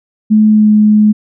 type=tone with pitch glide; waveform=sine; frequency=214.7 to 212 Hz; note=A3 to G#3; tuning=-42 to +36 cents; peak=-4 dBFS; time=0.3-1.13 s; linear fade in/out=20 ms; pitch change=-22 cents; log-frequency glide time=0.49-0.71 s; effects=none